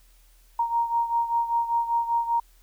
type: beating tone pair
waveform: sine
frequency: 932.3 / 937.4 Hz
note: A#5 / A#5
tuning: 0 / +9 cents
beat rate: 5.1 Hz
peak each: -23 / -28 dBFS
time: 0.59-2.4 s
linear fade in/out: 5 ms
effects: added 40 Hz sine -54 dBFS peak until 2.62 s + white hiss -62 dBFS RMS until 2.62 s